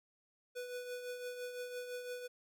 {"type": "tone with tremolo", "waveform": "square", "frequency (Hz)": 493.9, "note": "B4", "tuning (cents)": 0, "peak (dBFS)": -40, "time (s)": [0.55, 2.28], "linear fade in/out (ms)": 20, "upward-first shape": "triangle", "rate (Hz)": 5.9, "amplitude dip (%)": 55, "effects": []}